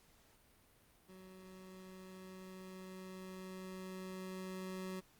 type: tone with level ramp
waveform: 25% pulse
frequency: 186.9 Hz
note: F#3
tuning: 18 cents sharp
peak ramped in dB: -51 to -38 dBFS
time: 1.08-5.01 s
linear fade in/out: 20 ms
effects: pink hiss -68 dBFS RMS until 5.19 s + Opus 48 kbps